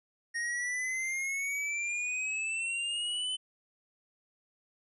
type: exponential sweep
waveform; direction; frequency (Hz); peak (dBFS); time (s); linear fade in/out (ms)
square; up; 1858 to 3047; -32; 0.34-3.37; 20
effects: resampled to 24000 Hz